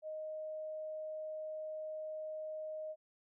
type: tone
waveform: sine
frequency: 622.3 Hz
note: D#5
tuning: in tune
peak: -40 dBFS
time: 0.02-2.96 s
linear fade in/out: 50 ms
effects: none